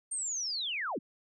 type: linear sweep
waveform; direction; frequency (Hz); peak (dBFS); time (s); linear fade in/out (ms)
sine; down; 8850 to 146.7; -32; 0.11-0.99; 10
effects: none